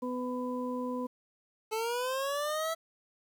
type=harmonic tone; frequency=250 Hz; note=B3; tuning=21 cents sharp; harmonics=1 / 2 / 4; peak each=-34 / -37 / -40 dBFS; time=0.02-1.07 s; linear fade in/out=10 ms
type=linear sweep; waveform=25% pulse; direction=up; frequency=431.9 to 660 Hz; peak=-27 dBFS; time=1.71-2.75 s; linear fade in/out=20 ms
effects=10-bit